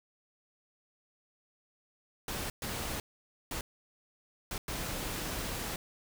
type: noise bursts at uneven times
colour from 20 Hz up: pink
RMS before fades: -37 dBFS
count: 5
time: 2.28-2.5 / 2.62-3 / 3.51-3.61 / 4.51-4.58 / 4.68-5.76 s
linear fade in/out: 2 ms
effects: none